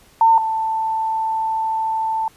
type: tone pair in turn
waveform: sine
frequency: 903 / 886.5 Hz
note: A5 / A5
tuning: +45 / +13 cents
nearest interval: unison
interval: 32 cents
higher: first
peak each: -9 / -18 dBFS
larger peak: first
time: 0.21-0.38 / 0.38-2.28 s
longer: second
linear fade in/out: 2 ms
effects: pink hiss -51 dBFS RMS until 2.36 s + resampled to 32000 Hz